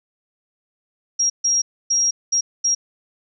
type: tone bursts at uneven times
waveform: sine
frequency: 5630 Hz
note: F8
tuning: 13 cents sharp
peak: -15 dBFS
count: 5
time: 1.19-1.3 / 1.44-1.62 / 1.9-2.11 / 2.32-2.41 / 2.64-2.75 s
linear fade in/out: 10 ms
effects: none